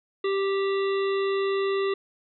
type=harmonic tone; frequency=392 Hz; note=G4; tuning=in tune; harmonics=1 / 3 / 5 / 7 / 9 / 10; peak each=-23 / -33 / -37 / -40 / -42 / -43 dBFS; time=0.24-1.94 s; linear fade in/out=5 ms; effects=none